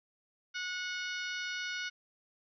harmonic tone, 731 Hz, F#5, 21 cents flat, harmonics 2 / 3 / 4 / 5 / 6 / 7 / 8, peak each -38 / -42 / -44 / -46 / -48 / -49 / -50 dBFS, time 0.54-1.9 s, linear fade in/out 20 ms, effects none

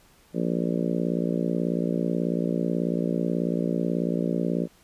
harmonic tone, 58.27 Hz, A#1, in tune, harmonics 3 / 4 / 5 / 6 / 7 / 8 / 9 / 10, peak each -27 / -29 / -31 / -33 / -34 / -35 / -36 / -37 dBFS, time 0.33-4.68 s, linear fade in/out 50 ms, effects pink hiss -58 dBFS RMS until 4.83 s + resampled to 32000 Hz

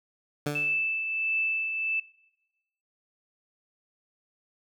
15% pulse tone with exponential decay, 146.83 Hz, D3, in tune, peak -19 dBFS, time 0.46-0.87 s, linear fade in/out 5 ms, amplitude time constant 87 ms
sine tone with tremolo, 2637 Hz, E7, in tune, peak -24 dBFS, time 0.55-2 s, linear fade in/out 5 ms, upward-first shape triangle, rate 1.5 Hz, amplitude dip 50%
effects noise-tail reverb RT60 1.0 s tail -22 dB re dry

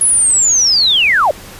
sine linear sweep, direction down, 10548 to 524 Hz, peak -8 dBFS, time 0.01-1.31 s, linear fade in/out 2 ms, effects pink hiss -34 dBFS RMS until 1.59 s + resampled to 32000 Hz

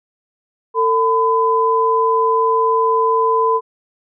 sine tone pair together, 449.3 / 1008 Hz, A4 / B5, +36 / +35 cents, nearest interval octave + major second, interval 1399 cents, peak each -16 / -14 dBFS, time 0.74-3.61 s, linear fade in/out 50 ms, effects none

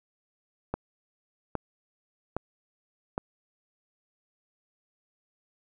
click train, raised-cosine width 1 ms, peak -15 dBFS, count 4, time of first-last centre 0.74-3.179 s, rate 1.23 Hz, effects none

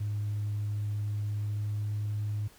sine tone with pitch glide, 104.1 to 104.82 Hz, G#2 to G#2, +5 to +16 cents, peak -28 dBFS, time 0-2.48 s, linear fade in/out 10 ms, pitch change +11 cents, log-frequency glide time 1.12-2.18 s, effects tanh soft clip ceiling -26 dBFS + pink hiss -57 dBFS RMS until 2.58 s

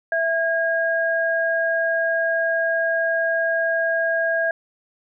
sine tone pair together, 660 / 1630.8 Hz, E5 / G#6, +2 / -32 cents, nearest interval octave + major third, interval 1566 cents, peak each -21 dBFS, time 0.12-4.51 s, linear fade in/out 2 ms, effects none

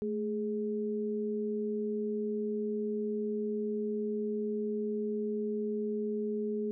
sine tone pair together, 217.8 / 417.9 Hz, A3 / G#4, -17 / +11 cents, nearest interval major seventh, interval 1128 cents, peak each -34 / -33 dBFS, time 0.02-6.71 s, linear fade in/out 0 ms, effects none

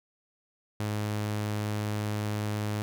sawtooth tone, 105.3 Hz, G#2, 24 cents sharp, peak -25 dBFS, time 0.8-2.82 s, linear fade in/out 0 ms, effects none

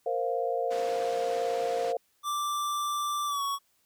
sine chord, Bb suspended second, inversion none, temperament just, 466.2 / 524.4 / 699.2 Hz, Bb4 / C5 / F5, 0 / +4 / +2 cents, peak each -31 dBFS, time 0.06-1.97 s, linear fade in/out 5 ms
pink band-pass noise, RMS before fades -43 dBFS, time 0.7-1.93 s, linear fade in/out 20 ms, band 320 to 6300 Hz, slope 12 dB/octave
square tone with pitch glide, 1174.7 to 1117.1 Hz, D6 to C#6, 0 to +13 cents, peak -29 dBFS, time 2.23-3.59 s, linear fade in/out 50 ms, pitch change -87 cents, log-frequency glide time 3.26-3.42 s
effects white hiss -70 dBFS RMS until 3.85 s

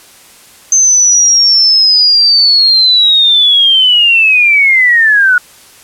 sine linear sweep, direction down, 6272 to 1440 Hz, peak -4 dBFS, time 0.72-5.38 s, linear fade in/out 2 ms, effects white hiss -39 dBFS RMS until 5.83 s + low-pass 12000 Hz 12 dB/octave

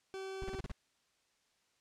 40% pulse tone, 383.9 Hz, G4, 36 cents flat, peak -40 dBFS, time 0.14-0.6 s, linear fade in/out 0 ms
brown noise bursts, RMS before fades -40 dBFS, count 6, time 0.42-0.717 s, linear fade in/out 2 ms, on 22 ms, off 33 ms
effects white hiss -75 dBFS RMS until 1.8 s + low-pass 7000 Hz 12 dB/octave

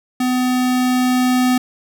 square tone with level ramp, 252.1 Hz, B3, 36 cents sharp, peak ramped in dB -16 to -13 dBFS, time 0.2-1.58 s, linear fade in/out 5 ms, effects none

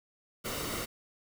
pink noise with comb filter, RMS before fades -36 dBFS, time 0.44-0.86 s, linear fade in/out 20 ms, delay 1.2 ms, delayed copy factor -0.55, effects none

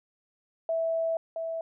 sine tone pair in turn, 656 / 656 Hz, E5 / E5, -9 / -9 cents, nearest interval unison, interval 0 cents, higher neither, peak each -25 / -30 dBFS, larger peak first, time 0.69-1.17 / 1.36-1.61 s, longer first, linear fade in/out 2 ms, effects none

